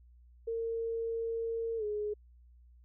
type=tone with pitch glide; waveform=sine; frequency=457.1 to 419.2 Hz; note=A#4 to G#4; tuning=-34 to +16 cents; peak=-32 dBFS; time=0.47-2.14 s; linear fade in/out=10 ms; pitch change=-150 cents; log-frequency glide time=1.77-1.84 s; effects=added 60 Hz sine -56 dBFS peak until 2.84 s